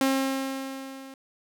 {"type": "tone with level ramp", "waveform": "sawtooth", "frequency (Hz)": 268.2, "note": "C4", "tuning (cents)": 43, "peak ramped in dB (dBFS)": [-16, -38], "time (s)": [0.01, 1.14], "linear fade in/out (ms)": 2, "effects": []}